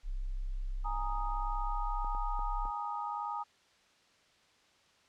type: tone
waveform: sine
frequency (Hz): 32.69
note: C1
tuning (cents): -1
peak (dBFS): -33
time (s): 0.03-2.71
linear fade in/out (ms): 50
type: chord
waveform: sine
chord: Ab suspended second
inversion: none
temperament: equal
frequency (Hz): 830.6 / 932.3 / 1244.5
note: Ab5 / Bb5 / Eb6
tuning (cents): 0 / 0 / 0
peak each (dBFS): -39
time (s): 0.84-3.44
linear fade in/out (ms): 20
type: clicks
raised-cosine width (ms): 1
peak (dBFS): -36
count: 4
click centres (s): 2.046 / 2.149 / 2.392 / 2.654
effects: white hiss -66 dBFS RMS until 5.08 s + low-pass 5000 Hz 12 dB/octave